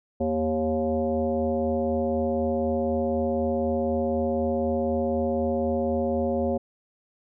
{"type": "tone with frequency modulation", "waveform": "sine", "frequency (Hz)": 392, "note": "G4", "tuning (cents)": 0, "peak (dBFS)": -22, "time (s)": [0.2, 6.58], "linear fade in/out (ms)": 10, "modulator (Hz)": 156, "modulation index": 1.7, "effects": []}